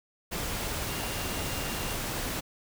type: tone in noise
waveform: sine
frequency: 2794 Hz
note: F7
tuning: in tune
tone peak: -44 dBFS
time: 0.88-1.95 s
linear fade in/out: 20 ms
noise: pink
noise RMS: -33 dBFS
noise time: 0.31-2.41 s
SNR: -14 dB
effects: none